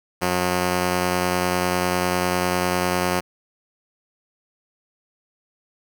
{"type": "tone pair together", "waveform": "5% pulse", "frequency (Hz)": [90, 180], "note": ["F#2", "F#3"], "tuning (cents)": [-47, -47], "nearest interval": "octave", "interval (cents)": 1200, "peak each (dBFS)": -13, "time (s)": [0.21, 3.21], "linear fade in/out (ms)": 20, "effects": []}